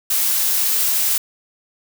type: noise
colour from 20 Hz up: blue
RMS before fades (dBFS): -18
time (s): 0.1-1.18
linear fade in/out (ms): 5
effects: none